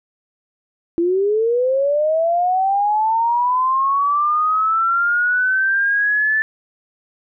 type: linear sweep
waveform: sine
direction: up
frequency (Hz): 332.3 to 1760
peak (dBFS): -14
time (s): 0.98-6.42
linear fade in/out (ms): 0
effects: none